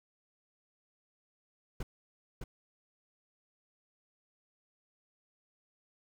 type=noise with echo; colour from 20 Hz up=brown; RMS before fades=-36 dBFS; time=1.8-1.83 s; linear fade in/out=5 ms; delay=610 ms; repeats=1; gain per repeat=-4 dB; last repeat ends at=2.44 s; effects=none